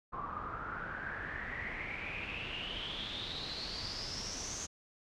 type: noise with low-pass filter sweep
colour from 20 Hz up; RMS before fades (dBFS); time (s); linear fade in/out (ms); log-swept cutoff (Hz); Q
pink; -41; 0.12-4.67; 20; 1100 to 6500; 9.1
effects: none